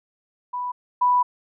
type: tone pair in turn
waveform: sine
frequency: 987.8 / 987.8 Hz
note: B5 / B5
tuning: 0 / 0 cents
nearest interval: unison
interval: 0 cents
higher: neither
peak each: -25 / -15 dBFS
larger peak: second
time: 0.53-0.72 / 1.01-1.23 s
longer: second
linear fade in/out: 10 ms
effects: none